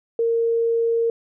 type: tone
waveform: sine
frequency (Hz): 461.2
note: A#4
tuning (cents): -19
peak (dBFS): -17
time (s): 0.19-1.1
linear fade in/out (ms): 2
effects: none